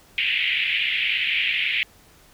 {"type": "band-pass noise", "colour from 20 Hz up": "pink", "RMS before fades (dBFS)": -23, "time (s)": [0.18, 1.83], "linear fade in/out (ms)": 0, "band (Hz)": [2100, 3100], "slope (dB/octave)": 48, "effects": ["pink hiss -53 dBFS RMS until 2.33 s"]}